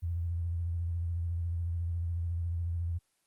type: tone with vibrato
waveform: sine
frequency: 85.1 Hz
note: F2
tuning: 44 cents flat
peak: -30 dBFS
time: 0.02-2.99 s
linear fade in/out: 20 ms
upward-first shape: sine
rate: 14 Hz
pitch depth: 44 cents each way
effects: white hiss -74 dBFS RMS until 3.26 s + Opus 24 kbps